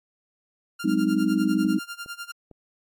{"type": "tone with tremolo", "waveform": "sawtooth", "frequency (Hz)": 1396.9, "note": "F6", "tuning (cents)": 0, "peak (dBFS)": -28, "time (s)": [0.79, 2.32], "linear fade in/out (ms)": 10, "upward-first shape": "sine", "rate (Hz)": 10, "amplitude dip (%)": 90}
{"type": "chord", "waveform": "sine", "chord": "Ab dominant seventh", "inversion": "third", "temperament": "just", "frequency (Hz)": [186.89, 207.7, 259.6, 311.5], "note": ["Gb3", "Ab3", "C4", "Eb4"], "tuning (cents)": [18, 0, -13, 2], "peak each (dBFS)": [-27, -25, -26, -23], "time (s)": [0.84, 1.79], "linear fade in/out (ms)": 10}
{"type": "clicks", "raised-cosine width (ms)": 2, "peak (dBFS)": -33, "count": 3, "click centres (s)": [1.65, 2.061, 2.513]}
{"effects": ["AAC 64 kbps"]}